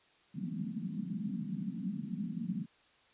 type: band-pass noise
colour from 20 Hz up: pink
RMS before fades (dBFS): -38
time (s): 0.34-2.66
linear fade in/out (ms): 20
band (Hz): 170 to 230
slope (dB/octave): 48
effects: white hiss -66 dBFS RMS until 3.13 s + resampled to 8000 Hz